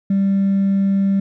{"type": "tone with hard clipping", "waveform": "triangle", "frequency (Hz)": 196, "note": "G3", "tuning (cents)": 0, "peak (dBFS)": -13, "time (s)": [0.1, 1.2], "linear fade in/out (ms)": 5, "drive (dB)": 2, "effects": []}